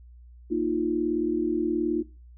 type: chord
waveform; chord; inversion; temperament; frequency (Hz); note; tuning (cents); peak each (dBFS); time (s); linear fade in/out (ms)
sine; Bb suspended fourth; none; just; 233.1 / 310.8 / 349.6; Bb3 / Eb4 / F4; 0 / -2 / +2; -31 / -27 / -26; 0.5-2.03; 20
effects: noise-tail reverb RT60 0.3 s tail -19 dB re dry + added 60 Hz sine -46 dBFS peak until 2.37 s